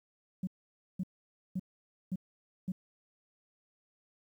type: tone bursts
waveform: sine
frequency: 185 Hz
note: F#3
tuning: in tune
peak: -30 dBFS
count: 5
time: 0.43-2.72 s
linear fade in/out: 5 ms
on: 42 ms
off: 520 ms
effects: tanh soft clip ceiling -27 dBFS + 11-bit